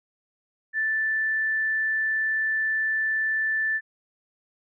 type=tone; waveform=sine; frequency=1761 Hz; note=A6; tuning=1 cent sharp; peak=-22 dBFS; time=0.73-3.81 s; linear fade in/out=50 ms; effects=none